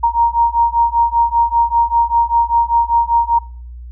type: beating tone pair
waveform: sine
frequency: 932.3 / 937.4 Hz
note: A#5 / A#5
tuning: 0 / +9 cents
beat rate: 5.1 Hz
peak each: -14 dBFS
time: 0.03-3.39 s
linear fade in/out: 10 ms
effects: noise-tail reverb RT60 0.6 s tail -25 dB re dry + added 60 Hz sine -29 dBFS peak until 3.91 s